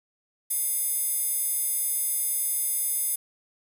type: tone with high-pass filter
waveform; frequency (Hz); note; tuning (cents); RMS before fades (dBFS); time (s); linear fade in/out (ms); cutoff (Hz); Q
square; 711; F5; +31; -27; 0.5-3.16; 10; 11000; 3.6
effects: 8-bit